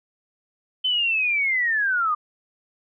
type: linear sweep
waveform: sine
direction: down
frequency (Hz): 3071 to 1186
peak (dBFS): -19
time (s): 0.84-2.15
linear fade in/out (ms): 10
effects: none